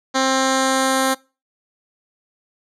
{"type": "tone with low-pass filter sweep", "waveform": "10% pulse", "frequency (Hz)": 264.5, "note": "C4", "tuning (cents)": 19, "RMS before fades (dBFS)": -18, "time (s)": [0.14, 1.15], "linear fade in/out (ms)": 20, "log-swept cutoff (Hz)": [5800, 11000], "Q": 1.7, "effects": ["noise-tail reverb RT60 0.3 s tail -23 dB re dry"]}